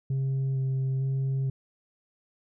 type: tone with vibrato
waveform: sine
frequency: 133.5 Hz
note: C3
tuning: 35 cents sharp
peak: -22 dBFS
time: 0.1-1.5 s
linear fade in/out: 5 ms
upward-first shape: square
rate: 1.1 Hz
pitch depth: 11 cents each way
effects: tanh soft clip ceiling -24 dBFS